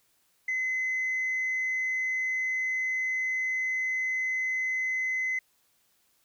sine tone, 2040 Hz, C7, 44 cents flat, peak -25 dBFS, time 0.48-5.39 s, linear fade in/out 5 ms, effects tanh soft clip ceiling -24 dBFS + white hiss -69 dBFS RMS until 6.24 s

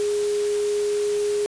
sine tone in noise, 413.5 Hz, G#4, 8 cents flat, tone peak -20 dBFS, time 0-1.46 s, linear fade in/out 0 ms, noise white, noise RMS -35 dBFS, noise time 0-1.46 s, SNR +12 dB, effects resampled to 22050 Hz

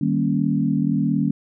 sine chord, Eb dominant seventh, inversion none, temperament equal with one note detuned, 154.31 / 196 / 233.1 / 277.2 Hz, Eb3 / G3 / Bb3 / Db4, -14 / 0 / 0 / 0 cents, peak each -23 dBFS, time 0.01-1.31 s, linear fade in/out 5 ms, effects none

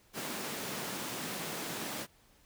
pink high-pass noise, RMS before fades -39 dBFS, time 0.13-2.07 s, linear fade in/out 50 ms, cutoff 150 Hz, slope 24 dB/octave, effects pink hiss -65 dBFS RMS until 2.45 s

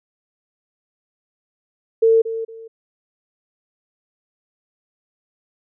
sine tone with echo, 450.9 Hz, A4, 42 cents sharp, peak -10 dBFS, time 2.02-2.22 s, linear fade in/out 10 ms, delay 230 ms, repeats 2, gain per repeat -12 dB, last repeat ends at 2.68 s, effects none

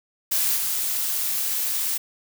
blue noise with level steps, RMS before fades -22 / -25 dBFS, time 0.31-1.98 s, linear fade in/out 10 ms, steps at 0.55 s, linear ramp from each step 20 ms, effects none

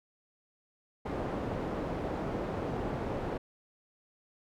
white low-pass noise, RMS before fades -35 dBFS, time 1.05-3.38 s, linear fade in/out 10 ms, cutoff 580 Hz, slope 12 dB/octave, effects none

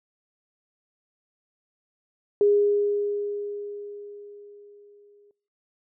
sine tone with exponential decay, 410 Hz, G#4, 22 cents flat, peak -15 dBFS, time 2.41-5.31 s, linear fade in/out 1 ms, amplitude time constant 630 ms, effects noise-tail reverb RT60 0.8 s tail -25 dB re dry

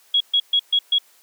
sine tone bursts, 3322 Hz, G#7, in tune, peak -14 dBFS, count 5, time 0.14-0.985 s, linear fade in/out 5 ms, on 65 ms, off 130 ms, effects white hiss -55 dBFS RMS until 1.22 s + high-pass 400 Hz 12 dB/octave

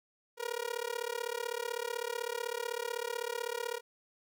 sawtooth tone with amplitude modulation, 475 Hz, A#4, 33 cents sharp, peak -27 dBFS, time 0.37-3.81 s, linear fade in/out 50 ms, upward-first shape sine, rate 35.9 Hz, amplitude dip 100%, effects none

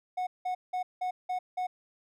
triangle tone bursts, 733 Hz, F#5, 16 cents flat, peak -27 dBFS, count 6, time 0.17-1.67 s, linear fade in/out 10 ms, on 100 ms, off 180 ms, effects none

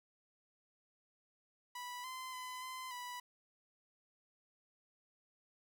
sawtooth tone with pitch steps, 984 / 1031 / 1012 / 1028 / 984 Hz, B5 / C6 / B5 / C6 / B5, -7 / -26 / +42 / -31 / -7 cents, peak -40 dBFS, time 1.75-3.2 s, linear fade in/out 5 ms, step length 290 ms, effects none

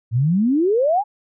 sine exponential sweep, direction up, 108.8 to 859 Hz, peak -14 dBFS, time 0.11-1.04 s, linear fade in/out 50 ms, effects none

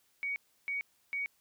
sine tone bursts, 2246 Hz, C#7, 22 cents sharp, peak -32 dBFS, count 3, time 0.23-1.26 s, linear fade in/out 0 ms, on 130 ms, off 320 ms, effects white hiss -71 dBFS RMS until 1.4 s

